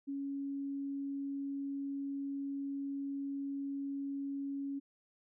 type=tone; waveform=sine; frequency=278 Hz; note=C#4; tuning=5 cents sharp; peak=-36 dBFS; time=0.07-4.8 s; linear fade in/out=20 ms; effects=none